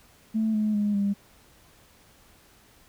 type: tone with pitch steps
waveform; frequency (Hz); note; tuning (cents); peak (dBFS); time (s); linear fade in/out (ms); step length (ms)
sine; 220 / 213.4 / 206.9 / 200.7; A3 / G#3 / G#3 / G3; 0 / +47 / -6 / +41; -21; 0.34-1.14; 20; 200
effects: tanh soft clip ceiling -17 dBFS + pink hiss -57 dBFS RMS until 2.88 s